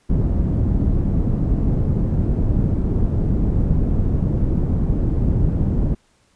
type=low-pass noise; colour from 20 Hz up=pink; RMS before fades=-18 dBFS; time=0.09-5.95 s; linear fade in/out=10 ms; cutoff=230 Hz; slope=12 dB/octave; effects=pink hiss -60 dBFS RMS until 6.35 s + resampled to 22050 Hz